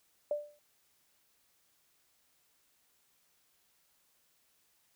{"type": "tone with exponential decay", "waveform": "sine", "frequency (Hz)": 590, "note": "D5", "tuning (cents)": 8, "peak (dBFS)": -27, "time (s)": [0.31, 0.59], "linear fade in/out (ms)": 2, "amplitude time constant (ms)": 59, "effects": ["white hiss -72 dBFS RMS until 4.95 s"]}